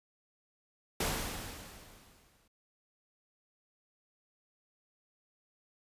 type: noise with exponential decay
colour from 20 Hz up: pink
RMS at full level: -31 dBFS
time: 1-2.48 s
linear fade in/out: 5 ms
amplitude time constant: 320 ms
effects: resampled to 32000 Hz